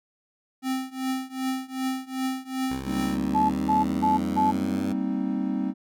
square tone with tremolo, 261.6 Hz, C4, in tune, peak -24 dBFS, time 0.62-3.19 s, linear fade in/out 50 ms, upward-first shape triangle, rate 2.6 Hz, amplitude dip 95%
10% pulse exponential sweep, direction up, 65.41 to 97.6 Hz, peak -25 dBFS, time 2.7-4.93 s, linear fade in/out 10 ms
triangle chord, C minor seventh, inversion second, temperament equal with one note detuned, 196 / 231.1 / 261.6 / 311.1 Hz, G3 / Bb3 / C4 / Eb4, 0 / -15 / 0 / 0 cents, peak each -27 / -31 / -26 / -30 dBFS, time 2.85-5.74 s, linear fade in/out 50 ms
sine tone bursts, 865 Hz, A5, 30 cents flat, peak -19 dBFS, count 4, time 3.34-4.52 s, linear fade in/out 20 ms, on 160 ms, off 180 ms
effects none

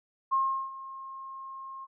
sine tone with ADSR envelope, 1071 Hz, C6, 40 cents sharp, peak -22 dBFS, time 0.31-1.87 s, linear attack 22 ms, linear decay 370 ms, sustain -17 dB, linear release 36 ms, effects none

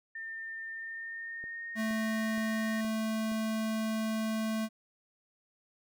sine tone with pitch glide, 1805 to 1853.6 Hz, A6 to A#6, +44 to -10 cents, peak -38 dBFS, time 0.15-2.81 s, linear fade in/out 5 ms, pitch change +46 cents, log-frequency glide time 0.71-1.78 s
click train, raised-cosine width 2 ms, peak -37 dBFS, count 5, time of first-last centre 1.44-3.318 s, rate 2.13 Hz
square tone, 220 Hz, A3, in tune, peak -31 dBFS, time 1.75-4.69 s, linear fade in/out 50 ms
effects none

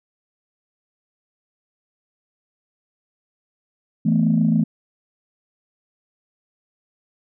sine chord, E suspended fourth, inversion none, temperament just, 164.81 / 219.8 / 247.2 Hz, E3 / A3 / B3, 0 / -2 / +2 cents, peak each -18 / -17 / -21 dBFS, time 4.05-4.64 s, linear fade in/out 10 ms, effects tanh soft clip ceiling -7 dBFS

